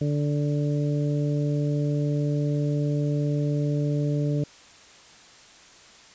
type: harmonic tone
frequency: 146.2 Hz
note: D3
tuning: 7 cents flat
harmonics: 1 / 2 / 3 / 4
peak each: -23 / -29 / -33 / -35 dBFS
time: 0.01-4.44 s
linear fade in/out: 5 ms
effects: white hiss -50 dBFS RMS until 6.14 s + resampled to 16000 Hz